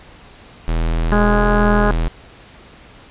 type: tone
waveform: square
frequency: 41 Hz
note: E1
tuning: 9 cents flat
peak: -16 dBFS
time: 0.68-2.08 s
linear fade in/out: 0 ms
type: harmonic tone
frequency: 207.1 Hz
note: G#3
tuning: 5 cents flat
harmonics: 1 / 2 / 3 / 4 / 5 / 6 / 7 / 8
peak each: -17 / -20 / -22 / -23 / -24 / -25 / -25 / -26 dBFS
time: 1.12-1.91 s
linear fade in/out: 0 ms
effects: pink hiss -43 dBFS RMS until 3.1 s + resampled to 8000 Hz